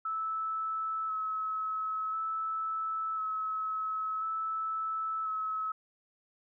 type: tone with vibrato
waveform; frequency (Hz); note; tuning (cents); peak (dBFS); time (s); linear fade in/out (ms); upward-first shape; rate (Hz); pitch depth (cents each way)
sine; 1300; E6; -24; -31; 0.05-5.72; 5; square; 0.48; 13
effects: none